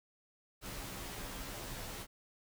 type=noise with comb filter; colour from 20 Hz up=pink; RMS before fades=-44 dBFS; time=0.61-2.07 s; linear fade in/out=50 ms; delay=13 ms; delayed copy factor=-0.95; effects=none